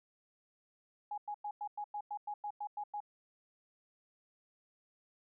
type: tone bursts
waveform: sine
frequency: 830.6 Hz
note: G#5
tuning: in tune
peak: -37 dBFS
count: 12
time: 1.11-3.004 s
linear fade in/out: 5 ms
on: 68 ms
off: 98 ms
effects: none